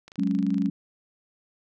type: click train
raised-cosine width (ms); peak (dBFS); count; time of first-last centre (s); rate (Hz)
0.2; -28; 16; 0.08-0.659; 25.9
type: chord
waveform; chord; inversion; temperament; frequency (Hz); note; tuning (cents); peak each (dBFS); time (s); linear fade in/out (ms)
sine; F# suspended second; none; just; 185 / 208.1 / 277.5; F#3 / G#3 / C#4; 0 / +4 / +2; -26; 0.18-0.7; 10
effects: none